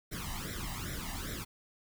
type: noise with flanger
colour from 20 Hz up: pink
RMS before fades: -39 dBFS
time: 0.11-1.45 s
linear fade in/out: 20 ms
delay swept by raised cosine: 0.53 to 1.05 ms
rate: 2.5 Hz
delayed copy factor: +0.85
effects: none